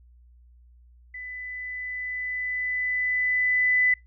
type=tone with level ramp; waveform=sine; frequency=1999 Hz; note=B6; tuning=20 cents sharp; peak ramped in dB=-35 to -17 dBFS; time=1.14-3.94 s; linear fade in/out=5 ms; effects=noise-tail reverb RT60 0.2 s tail -26 dB re dry + added 60 Hz sine -51 dBFS peak until 4.06 s